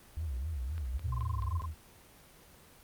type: tone with vibrato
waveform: sine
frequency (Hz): 70.9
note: C#2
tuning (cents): +40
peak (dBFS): -33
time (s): 0.17-1.62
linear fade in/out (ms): 0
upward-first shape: sine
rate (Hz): 3.8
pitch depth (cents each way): 260
type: click train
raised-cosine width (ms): 0.3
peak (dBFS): -34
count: 4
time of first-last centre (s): 0.78-1.422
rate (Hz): 4.67
type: linear two-way sweep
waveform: sine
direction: up then down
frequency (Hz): 32.17 to 123.47 to 75.1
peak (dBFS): -35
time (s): 0.91-1.75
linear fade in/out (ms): 50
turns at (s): 1.1
type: tone bursts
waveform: sine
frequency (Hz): 1046.5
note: C6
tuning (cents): 0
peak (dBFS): -38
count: 13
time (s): 1.12-1.658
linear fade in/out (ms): 5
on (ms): 22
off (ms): 21
effects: pink hiss -57 dBFS RMS until 2.83 s + Opus 24 kbps